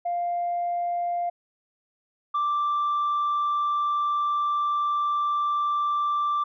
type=tone pair in turn; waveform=sine; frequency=698.5 / 1174.7 Hz; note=F5 / D6; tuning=0 / 0 cents; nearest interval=major sixth; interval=900 cents; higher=second; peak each=-23 / -20 dBFS; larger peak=second; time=0.05-1.3 / 2.34-6.44 s; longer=second; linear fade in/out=10 ms; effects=tanh soft clip ceiling -20 dBFS